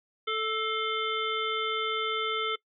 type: harmonic tone with a mistuned harmonic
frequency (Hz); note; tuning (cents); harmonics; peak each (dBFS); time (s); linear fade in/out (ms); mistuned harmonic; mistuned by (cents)
440; A4; 0; 1 / 3 / 5 / 7 / 8; -33 / -31 / -35 / -35 / -36; 0.27-2.56; 10; 5; -60
effects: noise-tail reverb RT60 0.1 s tail -22 dB re dry